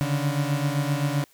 35% pulse beating tone pair, 140.8 / 148.5 Hz, C#3 / D3, +27 / +20 cents, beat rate 7.7 Hz, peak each -23 / -25 dBFS, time 0.01-1.24 s, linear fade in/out 0 ms, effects white hiss -59 dBFS RMS until 1.33 s

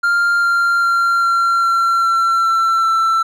triangle tone with pitch steps, 1396.9 / 1388.1 / 1379.3 / 1370.5 / 1361.8 / 1353.2 / 1344.6 / 1336.1 Hz, F6 / F6 / F6 / F6 / F6 / E6 / E6 / E6, 0 / -11 / -22 / -33 / -44 / +45 / +34 / +23 cents, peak -10 dBFS, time 0.03-3.23 s, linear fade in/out 10 ms, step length 400 ms, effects none

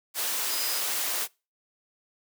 sine tone in noise, 4978 Hz, D#8, in tune, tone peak -33 dBFS, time 0.48-0.82 s, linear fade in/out 50 ms, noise white, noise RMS -29 dBFS, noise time 0.14-1.28 s, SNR -7 dB, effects noise-tail reverb RT60 0.3 s tail -25 dB re dry + high-pass 400 Hz 12 dB/octave

